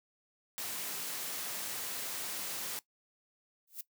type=noise; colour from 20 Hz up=white; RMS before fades=-39 dBFS; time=0.58-2.79 s; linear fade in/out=0 ms
type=noise with exponential growth; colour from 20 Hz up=violet; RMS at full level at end=-36 dBFS; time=3.67-3.81 s; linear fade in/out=5 ms; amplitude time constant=30 ms
effects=noise-tail reverb RT60 0.1 s tail -18 dB re dry + high-pass 150 Hz 12 dB/octave